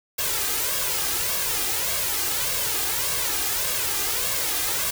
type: noise with flanger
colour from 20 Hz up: white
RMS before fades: -25 dBFS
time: 0.18-4.91 s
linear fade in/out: 10 ms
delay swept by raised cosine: 1.8 to 2.51 ms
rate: 1.7 Hz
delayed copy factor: +0.65
effects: none